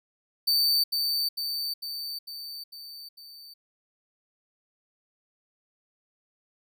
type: tone with echo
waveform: 45% pulse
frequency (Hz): 4573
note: D8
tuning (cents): -47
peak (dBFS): -20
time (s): 0.47-0.84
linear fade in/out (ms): 10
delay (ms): 450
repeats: 6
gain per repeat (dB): -4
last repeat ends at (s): 3.54
effects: none